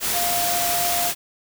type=tone in noise; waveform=sine; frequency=700 Hz; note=F5; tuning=4 cents sharp; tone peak=-24 dBFS; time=0.12-1.12 s; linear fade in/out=50 ms; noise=white; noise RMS=-23 dBFS; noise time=0-1.15 s; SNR=-4 dB; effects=none